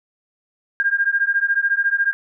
sine beating tone pair, 1603 / 1617 Hz, G6 / G#6, +38 / -47 cents, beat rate 14 Hz, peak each -19 / -19 dBFS, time 0.8-2.13 s, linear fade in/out 0 ms, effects none

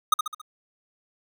square tone with echo, 1244.5 Hz, D#6, in tune, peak -15 dBFS, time 0.12-0.14 s, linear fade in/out 5 ms, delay 69 ms, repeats 4, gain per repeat -6 dB, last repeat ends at 0.416 s, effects none

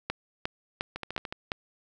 two click trains, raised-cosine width 0.3 ms, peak -19 / -13 dBFS, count 6 / 5, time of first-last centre 0.96-1.325 / 0.1-1.518 s, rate 13.7 / 2.82 Hz, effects none

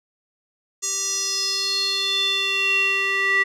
square tone with band-pass filter sweep, 390.9 Hz, G4, 5 cents flat, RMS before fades -22 dBFS, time 0.82-3.44 s, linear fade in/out 20 ms, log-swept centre 6800 to 2000 Hz, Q 6.3, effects none

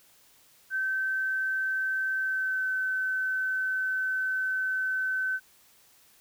sine tone with pitch glide, 1543 to 1525.3 Hz, G6 to G6, -28 to -48 cents, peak -26 dBFS, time 0.7-5.4 s, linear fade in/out 50 ms, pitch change -20 cents, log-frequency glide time 2.19-2.67 s, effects white hiss -60 dBFS RMS until 6.2 s

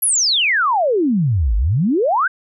sine exponential two-way sweep, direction down then up, 11860 to 48.24 to 1631 Hz, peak -13 dBFS, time 0.02-2.28 s, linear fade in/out 10 ms, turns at 1.56 s, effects none

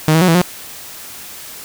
sawtooth tone with pitch steps, 155.9 / 161.4 / 183.6 / 164.7 / 179.2 Hz, D#3 / E3 / F#3 / E3 / F3, +4 / -36 / -13 / -1 / +45 cents, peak -5 dBFS, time 0.08-0.415 s, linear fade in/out 0 ms, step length 67 ms, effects white hiss -33 dBFS RMS until 1.64 s

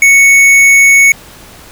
sine tone with tanh clipping, 2217 Hz, C#7, in tune, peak -4 dBFS, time 0.02-1.12 s, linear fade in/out 2 ms, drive 14 dB, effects pink hiss -35 dBFS RMS until 1.71 s

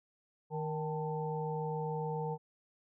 harmonic tone with a mistuned harmonic, 155.56 Hz, D#3, in tune, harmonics 1 / 3 / 5 / 6, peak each -37 / -38 / -44 / -41 dBFS, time 0.5-2.38 s, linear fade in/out 50 ms, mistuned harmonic 6, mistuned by -92 cents, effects none

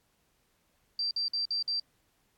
sine tone bursts, 4699 Hz, D8, in tune, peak -28 dBFS, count 5, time 0.99-1.798 s, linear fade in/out 2 ms, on 120 ms, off 52 ms, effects pink hiss -72 dBFS RMS until 2.37 s + AAC 64 kbps

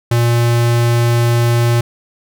square tone, 118.4 Hz, A#2, 27 cents sharp, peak -11 dBFS, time 0.11-1.81 s, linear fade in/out 5 ms, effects none

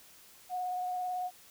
sine tone with vibrato, 728 Hz, F#5, 28 cents flat, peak -32 dBFS, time 0.49-1.31 s, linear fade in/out 50 ms, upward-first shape sine, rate 18 Hz, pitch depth 15 cents each way, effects white hiss -57 dBFS RMS until 1.5 s

